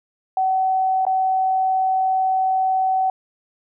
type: tone with dropouts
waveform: sine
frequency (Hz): 757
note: F#5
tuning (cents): +39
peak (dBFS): -16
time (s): 0.37-3.1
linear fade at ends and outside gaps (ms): 2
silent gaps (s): 1.052-1.066
effects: none